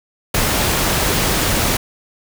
pink noise, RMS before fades -17 dBFS, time 0.34-1.77 s, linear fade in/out 5 ms, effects none

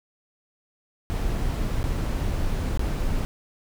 brown noise with dropouts, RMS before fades -25 dBFS, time 1.1-3.25 s, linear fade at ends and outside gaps 0 ms, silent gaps 1.831-1.841 / 2.774-2.794 s, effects none

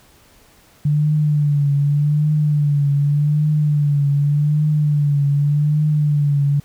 sine tone with vibrato, 146.83 Hz, D3, in tune, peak -13 dBFS, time 0.85-6.6 s, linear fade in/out 5 ms, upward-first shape triangle, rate 0.85 Hz, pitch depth 67 cents each way, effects pink hiss -51 dBFS RMS until 6.64 s

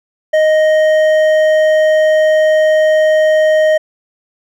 triangle tone with hard clipping, 622.3 Hz, D#5, in tune, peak -9 dBFS, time 0.33-3.78 s, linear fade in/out 10 ms, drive 11 dB, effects none

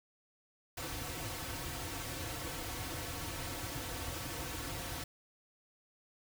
pink noise with comb filter, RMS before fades -41 dBFS, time 0.77-5.04 s, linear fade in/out 5 ms, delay 4.9 ms, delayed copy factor -0.95, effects none

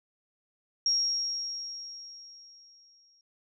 sine tone with exponential decay, 5588 Hz, F8, in tune, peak -22 dBFS, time 0.86-3.21 s, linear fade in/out 2 ms, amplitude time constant 510 ms, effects none

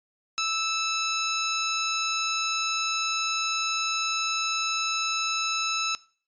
10% pulse tone, 1314 Hz, E6, 6 cents flat, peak -16 dBFS, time 0.38-5.95 s, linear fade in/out 0 ms, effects noise-tail reverb RT60 0.4 s tail -20 dB re dry + resampled to 16000 Hz

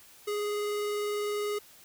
square tone with vibrato, 415.3 Hz, G#4, in tune, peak -30 dBFS, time 0.27-1.59 s, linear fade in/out 10 ms, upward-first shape square, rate 20 Hz, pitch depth 11 cents each way, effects white hiss -55 dBFS RMS until 1.84 s

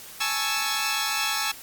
10% pulse chord, A major seventh, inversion third, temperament equal, 830.6 / 880 / 1108.7 / 1318.5 Hz, G#5 / A5 / C#6 / E6, 0 / 0 / 0 / 0 cents, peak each -22 / -23 / -23 / -20 dBFS, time 0.2-1.52 s, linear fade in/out 10 ms, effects white hiss -43 dBFS RMS until 1.62 s + Opus 48 kbps

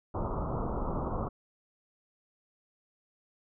pink low-pass noise, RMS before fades -33 dBFS, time 0.14-1.29 s, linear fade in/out 10 ms, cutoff 1300 Hz, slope 96 dB/octave, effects none

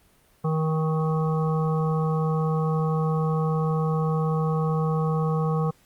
harmonic tone, 157.9 Hz, D#3, 26 cents sharp, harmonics 1 / 3 / 5 / 7 / 8, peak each -22 / -29 / -34 / -33 / -39 dBFS, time 0.44-5.71 s, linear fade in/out 10 ms, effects pink hiss -60 dBFS RMS until 5.85 s + Opus 32 kbps

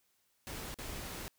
pink noise with dropouts, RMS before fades -43 dBFS, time 0.47-1.28 s, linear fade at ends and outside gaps 0 ms, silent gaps 0.742-0.787 s, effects white hiss -75 dBFS RMS until 1.38 s

